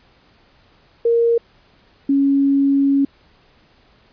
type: tone pair in turn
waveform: sine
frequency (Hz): 466.2 / 277.2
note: A#4 / C#4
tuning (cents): 0 / 0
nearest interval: major sixth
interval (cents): 900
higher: first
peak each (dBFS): -12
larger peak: neither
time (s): 1.05-1.38 / 2.09-3.05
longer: second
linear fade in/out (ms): 5
effects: pink hiss -54 dBFS RMS until 4.12 s + resampled to 11025 Hz